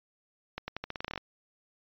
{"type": "accelerating click train", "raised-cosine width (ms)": 0.3, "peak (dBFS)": -19, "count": 13, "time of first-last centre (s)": [0.58, 1.177], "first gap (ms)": 100, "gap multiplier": 0.86, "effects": ["resampled to 11025 Hz"]}